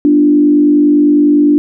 sine tone with frequency modulation, 293.7 Hz, D4, in tune, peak -5 dBFS, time 0.05-1.58 s, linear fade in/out 0 ms, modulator 49.9 Hz, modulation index 0.56, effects none

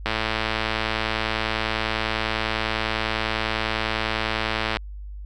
click train, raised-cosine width 0.3 ms, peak -7 dBFS, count 519, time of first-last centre 0.06-4.769 s, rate 110 Hz, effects added 50 Hz sine -33 dBFS peak until 5.25 s

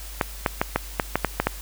clicks, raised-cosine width 0.5 ms, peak -4 dBFS, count 9, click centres 0.212 / 0.462 / 0.615 / 0.76 / 0.998 / 1.156 / 1.247 / 1.4 / 1.47 s, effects added 50 Hz sine -36 dBFS peak until 1.61 s + white hiss -41 dBFS RMS until 1.61 s

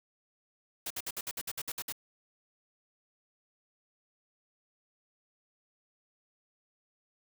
white noise bursts, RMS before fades -37 dBFS, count 11, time 0.86-1.924 s, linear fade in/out 5 ms, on 44 ms, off 58 ms, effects none

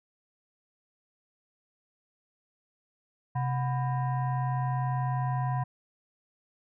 sine tone with frequency modulation, 130.81 Hz, C3, in tune, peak -26 dBFS, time 3.35-5.64 s, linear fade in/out 10 ms, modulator 863 Hz, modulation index 0.74, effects none

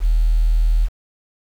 sine tone, 40.07 Hz, E1, 48 cents flat, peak -11 dBFS, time 0-0.89 s, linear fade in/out 50 ms, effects tanh soft clip ceiling -8 dBFS + 7-bit

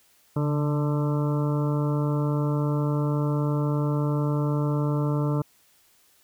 harmonic tone with a mistuned harmonic, 148.1 Hz, D3, 15 cents sharp, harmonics 1 / 2 / 3 / 4 / 6 / 7 / 8 / 9, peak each -23 / -29 / -33 / -35 / -39 / -40 / -41 / -42 dBFS, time 0.36-5.42 s, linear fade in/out 5 ms, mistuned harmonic 1, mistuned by -42 cents, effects white hiss -61 dBFS RMS until 6.23 s

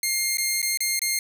10% pulse tone with dropouts, 2121 Hz, C7, 23 cents sharp, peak -13 dBFS, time 0.03-1.19 s, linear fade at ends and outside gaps 2 ms, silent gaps 0.372-0.382 / 0.618-0.627 / 0.774-0.805 / 0.993-1.017 s, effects none

